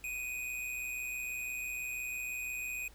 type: tone with amplitude modulation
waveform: square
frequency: 2489 Hz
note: D#7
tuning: in tune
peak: -35 dBFS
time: 0.04-2.88 s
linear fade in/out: 2 ms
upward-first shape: sine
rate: 126 Hz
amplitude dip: 50%
effects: added 50 Hz sine -57 dBFS peak until 2.94 s + pink hiss -61 dBFS RMS until 2.94 s